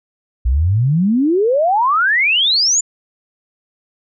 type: exponential sweep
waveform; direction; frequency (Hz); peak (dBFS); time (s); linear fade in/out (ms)
sine; up; 56.9 to 7220; -11; 0.45-2.81; 10
effects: none